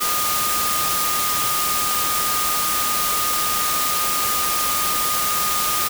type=tone in noise; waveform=sine; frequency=1228 Hz; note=D#6; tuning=23 cents flat; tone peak=-23 dBFS; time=0-5.89 s; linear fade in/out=20 ms; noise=white; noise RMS=-22 dBFS; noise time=0-5.89 s; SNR=-4 dB; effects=none